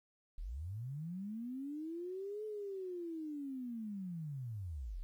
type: linear two-way sweep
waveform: sine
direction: up then down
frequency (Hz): 33.07 to 432.9 to 33.07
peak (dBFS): -40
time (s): 0.38-5.03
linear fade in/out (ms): 0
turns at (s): 2.45
effects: 12-bit